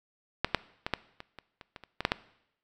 clicks, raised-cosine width 0.3 ms, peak -8 / -7 / -15 / -10 / -25 / -27 / -29 / -26 / -30 / -16 / -7 / -8 dBFS, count 12, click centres 0.446 / 0.547 / 0.865 / 0.937 / 1.204 / 1.387 / 1.612 / 1.762 / 1.837 / 2.006 / 2.051 / 2.119 s, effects noise-tail reverb RT60 0.8 s tail -19 dB re dry

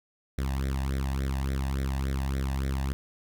sawtooth tone with flanger, 67.2 Hz, C2, 47 cents sharp, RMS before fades -29 dBFS, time 0.38-2.93 s, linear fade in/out 0 ms, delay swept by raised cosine 0.52 to 1.14 ms, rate 3.5 Hz, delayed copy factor +0.9, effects none

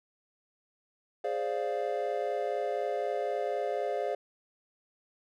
triangle chord, D half-diminished seventh, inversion second, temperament equal, 415.3 / 523.3 / 587.3 / 698.5 Hz, Ab4 / C5 / D5 / F5, 0 / 0 / 0 / 0 cents, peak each -33 dBFS, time 1.24-4.15 s, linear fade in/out 5 ms, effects none

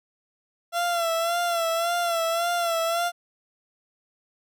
30% pulse tone with vibrato, 678 Hz, E5, 49 cents sharp, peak -20 dBFS, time 0.72-3.12 s, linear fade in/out 50 ms, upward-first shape sine, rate 1.8 Hz, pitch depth 52 cents each way, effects none

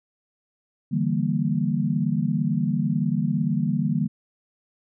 sine chord, E half-diminished seventh, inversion third, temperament equal, 146.83 / 164.81 / 196 / 233.1 Hz, D3 / E3 / G3 / Bb3, 0 / 0 / 0 / 0 cents, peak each -26 dBFS, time 0.91-4.08 s, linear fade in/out 20 ms, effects none

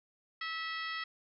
harmonic tone with a mistuned harmonic, 650 Hz, E5, 24 cents flat, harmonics 2 / 3 / 4 / 5 / 6 / 7 / 8, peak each -41 / -39 / -47 / -45 / -51 / -49 / -50 dBFS, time 0.41-1.04 s, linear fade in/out 5 ms, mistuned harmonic 7, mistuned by -45 cents, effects none

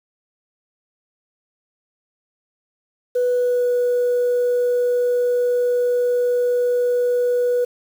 sine tone with pitch glide, 493.9 to 489.4 Hz, B4 to B4, 0 to -16 cents, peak -14 dBFS, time 3.15-7.65 s, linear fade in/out 10 ms, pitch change -16 cents, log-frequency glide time 3.28-3.72 s, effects tanh soft clip ceiling -13 dBFS + 7-bit

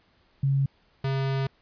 sine / square tone pair in turn, 137.3 / 135.25 Hz, C#3 / C#3, -16 / -42 cents, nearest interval unison, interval 26 cents, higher first, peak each -20 / -25 dBFS, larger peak first, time 0.43-0.66 / 1.04-1.47 s, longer second, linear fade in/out 5 ms, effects pink hiss -64 dBFS RMS until 1.61 s + resampled to 11025 Hz

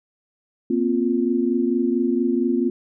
sine chord, Bb suspended second, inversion none, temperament equal with one note detuned, 237.2 / 261.6 / 349.2 Hz, Bb3 / C4 / F4, +30 / 0 / 0 cents, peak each -22 dBFS, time 0.7-2.7 s, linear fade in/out 5 ms, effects none

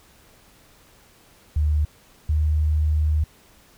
sine tone pair in turn, 75.3 / 76.62 Hz, D2 / D#2, +44 / -26 cents, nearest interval unison, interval 30 cents, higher second, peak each -17 dBFS, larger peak neither, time 1.56-1.85 / 2.29-3.24 s, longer second, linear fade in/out 5 ms, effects pink hiss -54 dBFS RMS until 3.77 s

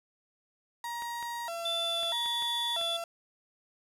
35% pulse tone with vibrato, 799 Hz, G5, 33 cents sharp, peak -33 dBFS, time 0.84-3.04 s, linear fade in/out 2 ms, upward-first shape square, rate 0.78 Hz, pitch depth 290 cents each way
clicks, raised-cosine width 0.3 ms, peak -29 dBFS, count 6, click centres 1.022 / 1.227 / 2.032 / 2.26 / 2.423 / 2.813 s
triangle tone with pitch glide, 3506 to 3454 Hz, A7 to A7, -7 to -33 cents, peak -29 dBFS, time 1.65-2.97 s, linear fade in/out 5 ms, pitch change -26 cents, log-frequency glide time 1.8-2.13 s
effects resampled to 32000 Hz + 10-bit

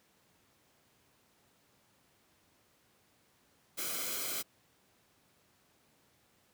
white noise with comb filter, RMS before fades -37 dBFS, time 3.77-4.43 s, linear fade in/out 20 ms, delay 1.1 ms, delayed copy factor -0.7, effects pink hiss -69 dBFS RMS until 6.53 s + high-pass 100 Hz 12 dB/octave

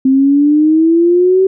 sine exponential sweep, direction up, 261.6 to 384.5 Hz, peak -6 dBFS, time 0.05-1.47 s, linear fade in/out 5 ms, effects none

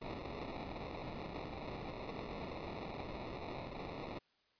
white noise with sample-and-hold, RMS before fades -45 dBFS, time 0.01-4.19 s, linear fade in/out 10 ms, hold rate 1575 Hz, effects white hiss -75 dBFS RMS until 4.59 s + resampled to 11025 Hz

